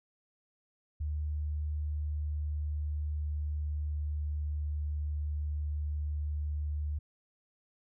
sine tone with pitch glide, 75.2 to 74.51 Hz, D2 to D2, +42 to +26 cents, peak -31 dBFS, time 1-6.99 s, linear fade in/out 10 ms, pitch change -16 cents, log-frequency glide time 1.41-4.88 s, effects none

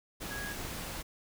sine tone in noise, 1654 Hz, G#6, 8 cents flat, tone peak -39 dBFS, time 0.3-0.54 s, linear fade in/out 20 ms, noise pink, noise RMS -40 dBFS, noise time 0.2-1.03 s, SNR -2 dB, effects none

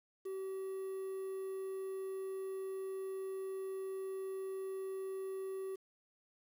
triangle tone with quantisation, 383.3 Hz, G4, 39 cents flat, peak -37 dBFS, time 0.25-5.76 s, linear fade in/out 10 ms, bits 10, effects none

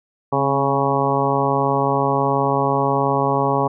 harmonic tone with a mistuned harmonic, 138.6 Hz, C#3, in tune, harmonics 1 / 2 / 3 / 4 / 5 / 6 / 7 / 8, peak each -24 / -25 / -23 / -24 / -26 / -23 / -24 / -24 dBFS, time 0.32-3.68 s, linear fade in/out 10 ms, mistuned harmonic 2, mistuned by -37 cents, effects none

